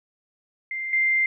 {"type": "tone pair in turn", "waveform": "sine", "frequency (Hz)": [2093, 2093], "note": ["C7", "C7"], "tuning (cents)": [0, 0], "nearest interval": "unison", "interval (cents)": 0, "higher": "neither", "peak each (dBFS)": [-27, -18], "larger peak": "second", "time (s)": [[0.71, 0.93], [0.93, 1.26]], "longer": "second", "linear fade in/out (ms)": 2, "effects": []}